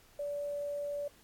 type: tone with quantisation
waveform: sine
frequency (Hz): 578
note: D5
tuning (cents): -28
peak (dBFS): -34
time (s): 0.19-1.08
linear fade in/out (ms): 5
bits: 10
effects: pink hiss -62 dBFS RMS until 1.23 s + AAC 64 kbps